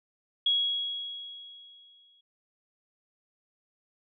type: tone with exponential decay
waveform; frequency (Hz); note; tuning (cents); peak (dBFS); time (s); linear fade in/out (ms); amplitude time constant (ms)
sine; 3322; G#7; 0; -21; 0.46-2.21; 5; 380
effects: none